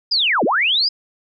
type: linear two-way sweep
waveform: sine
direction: down then up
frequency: 5090 to 185 to 5090 Hz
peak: -14 dBFS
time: 0.11-0.89 s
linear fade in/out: 10 ms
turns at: 0.44 s
effects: none